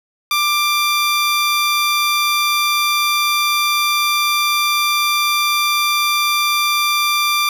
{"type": "tone", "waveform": "15% pulse", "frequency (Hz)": 1184, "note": "D6", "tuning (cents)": 14, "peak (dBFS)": -8, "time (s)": [0.31, 7.49], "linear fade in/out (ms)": 2, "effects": []}